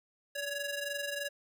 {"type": "ring-modulated tone", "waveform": "sawtooth", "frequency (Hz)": 1123, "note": "C#6", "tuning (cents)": 22, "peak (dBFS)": -28, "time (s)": [0.35, 1.29], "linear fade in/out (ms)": 10, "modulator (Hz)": 550, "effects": []}